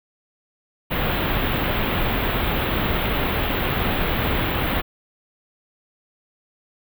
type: band-stop noise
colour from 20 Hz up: pink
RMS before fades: -22 dBFS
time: 0.9-4.82 s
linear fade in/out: 20 ms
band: 3600 to 14000 Hz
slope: 48 dB/octave
effects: none